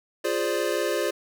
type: chord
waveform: square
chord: D half-diminished seventh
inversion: first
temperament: equal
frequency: 349.2 / 415.3 / 523.3 / 587.3 Hz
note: F4 / Ab4 / C5 / D5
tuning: 0 / 0 / 0 / 0 cents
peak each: -30 dBFS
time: 0.24-1.11 s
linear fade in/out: 10 ms
effects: none